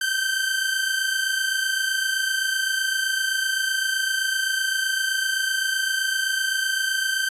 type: tone pair together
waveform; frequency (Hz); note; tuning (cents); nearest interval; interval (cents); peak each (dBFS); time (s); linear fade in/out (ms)
sawtooth; 1540.2 / 1568; G6 / G6; -31 / 0; unison; 31; -21; 0.01-7.29; 5
effects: resampled to 32000 Hz